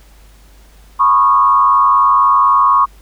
sine tone with frequency modulation, 1098 Hz, C#6, 17 cents flat, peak -7 dBFS, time 0.99-2.86 s, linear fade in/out 20 ms, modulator 104 Hz, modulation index 0.95, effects added 50 Hz sine -41 dBFS peak until 3.01 s + pink hiss -49 dBFS RMS until 3.01 s

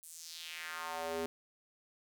square tone with high-pass filter sweep, 82.41 Hz, E2, in tune, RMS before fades -42 dBFS, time 0.03-1.26 s, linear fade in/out 0 ms, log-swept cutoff 10000 to 330 Hz, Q 2.3, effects none

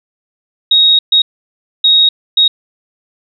sine tone bursts at uneven times, 3767 Hz, A#7, 17 cents sharp, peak -5 dBFS, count 4, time 0.71-0.99 / 1.12-1.22 / 1.84-2.09 / 2.37-2.48 s, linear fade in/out 5 ms, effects none

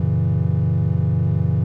triangle chord, F# dominant seventh, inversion none, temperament equal, 92.5 / 116.54 / 138.59 / 164.81 Hz, F#2 / A#2 / C#3 / E3, 0 / 0 / 0 / 0 cents, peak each -19 dBFS, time 0-1.64 s, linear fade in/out 5 ms, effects tanh soft clip ceiling -7 dBFS

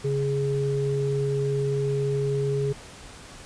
sine tone pair together, 138.59 / 415.3 Hz, C#3 / G#4, 0 / 0 cents, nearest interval octave + perfect fifth, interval 1900 cents, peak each -25 dBFS, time 0.04-2.73 s, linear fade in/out 10 ms, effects pink hiss -44 dBFS RMS until 3.45 s + resampled to 22050 Hz

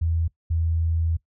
sine tone pair in turn, 82.41 / 82.12 Hz, E2 / E2, 0 / -6 cents, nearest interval unison, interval 6 cents, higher first, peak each -20 dBFS, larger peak neither, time 0.01-0.28 / 0.5-1.17 s, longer second, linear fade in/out 10 ms, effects noise-tail reverb RT60 0.1 s tail -19 dB re dry

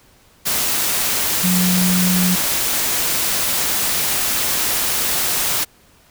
sine tone in noise, 181.7 Hz, F#3, 31 cents flat, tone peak -15 dBFS, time 1.43-2.36 s, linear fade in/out 20 ms, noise white, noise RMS -19 dBFS, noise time 0.45-5.65 s, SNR +1 dB, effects pink hiss -52 dBFS RMS until 6.1 s

